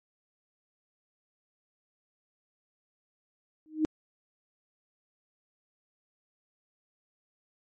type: tone with exponential growth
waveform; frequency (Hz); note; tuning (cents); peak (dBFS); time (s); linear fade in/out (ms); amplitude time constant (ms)
sine; 311.1; D#4; 0; -19; 3.66-3.85; 0; 40
effects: MP3 32 kbps